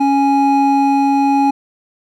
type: tone pair together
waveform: triangle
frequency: 277.2 / 830.7 Hz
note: C#4 / G#5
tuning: 0 / 0 cents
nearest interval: octave + perfect fifth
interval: 1900 cents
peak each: -11 dBFS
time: 0-1.51 s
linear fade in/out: 10 ms
effects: none